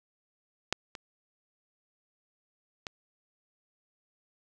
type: clicks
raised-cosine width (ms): 0.2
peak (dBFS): -9 / -23 / -19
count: 3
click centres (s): 0.726 / 0.952 / 2.868
effects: none